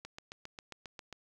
click train, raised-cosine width 0.2 ms, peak -27 dBFS, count 9, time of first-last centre 0.05-1.127 s, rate 7.43 Hz, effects 10-bit

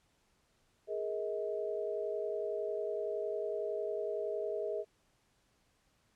sine chord, Ab suspended second, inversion none, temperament equal with one note detuned, 415.3 / 466.2 / 636.1 Hz, Ab4 / Bb4 / Eb5, 0 / 0 / +38 cents, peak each -37 / -40 / -38 dBFS, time 0.87-4.85 s, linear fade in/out 50 ms, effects pink hiss -73 dBFS RMS until 6.15 s + low-pass 10000 Hz 12 dB/octave

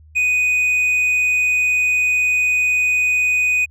sine tone with hard clipping, 2489 Hz, D#7, in tune, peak -15 dBFS, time 0.15-3.66 s, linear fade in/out 20 ms, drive 3 dB, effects added 77 Hz sine -43 dBFS peak until 3.7 s

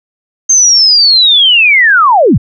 sine linear sweep, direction down, 6380 to 69.3 Hz, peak -3 dBFS, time 0.49-2.38 s, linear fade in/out 10 ms, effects none

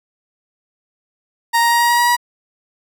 30% pulse tone with pitch steps, 932.3 / 937.7 / 943.1 / 948.6 / 954.1 / 959.6 / 965.2 Hz, A#5 / A#5 / A#5 / A#5 / A#5 / A#5 / B5, 0 / +10 / +20 / +30 / +40 / +50 / -40 cents, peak -9 dBFS, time 1.53-2.167 s, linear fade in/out 20 ms, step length 91 ms, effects none

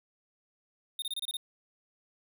square tone bursts, 3669 Hz, A#7, 28 cents flat, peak -33 dBFS, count 7, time 0.99-1.369 s, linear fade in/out 2 ms, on 31 ms, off 27 ms, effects none

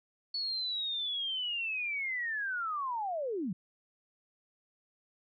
sine linear sweep, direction down, 4435 to 160.9 Hz, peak -32 dBFS, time 0.34-3.53 s, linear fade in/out 5 ms, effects none

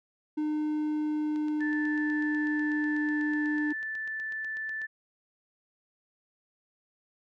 triangle tone with pitch glide, 304 to 300.7 Hz, D#4 to D4, -40 to +41 cents, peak -25 dBFS, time 0.37-3.73 s, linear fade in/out 10 ms, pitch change -19 cents, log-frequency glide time 0.65-3.21 s
click train, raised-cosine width 0.2 ms, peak -33 dBFS, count 29, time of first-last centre 1.36-4.817 s, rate 8.1 Hz
sine tone, 1758 Hz, A6, 2 cents flat, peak -32 dBFS, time 1.6-4.87 s, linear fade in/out 20 ms
effects none

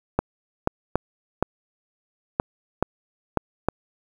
clicks, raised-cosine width 1 ms, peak -5 dBFS, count 8, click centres 0.19 / 0.674 / 0.956 / 1.426 / 2.399 / 2.826 / 3.373 / 3.686 s, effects 7-bit

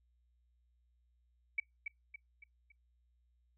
sine tone with echo, 2282 Hz, C#7, 50 cents sharp, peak -30 dBFS, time 1.58-1.6 s, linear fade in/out 5 ms, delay 280 ms, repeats 4, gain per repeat -7 dB, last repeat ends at 2.72 s, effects noise-tail reverb RT60 0.2 s tail -25 dB re dry + added 60 Hz sine -70 dBFS peak until 3.57 s

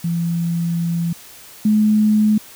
sine tone pair in turn, 169.2 / 213.2 Hz, E3 / G#3, +45 / +46 cents, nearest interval major third, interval 401 cents, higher second, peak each -17 / -11 dBFS, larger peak second, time 0.04-1.13 / 1.65-2.38 s, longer first, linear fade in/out 5 ms, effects white hiss -41 dBFS RMS until 2.55 s

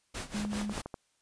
pink noise with tremolo, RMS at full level -37 dBFS, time 0.14-0.82 s, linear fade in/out 10 ms, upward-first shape sine, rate 5.1 Hz, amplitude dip 85%
sine tone, 207.8 Hz, G#3, 1 cent sharp, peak -32 dBFS, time 0.34-0.73 s, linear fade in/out 5 ms
click train, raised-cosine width 1 ms, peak -24 dBFS, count 7, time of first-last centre 0.45-0.942 s, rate 12.2 Hz
effects white hiss -73 dBFS RMS until 1.21 s + resampled to 22050 Hz

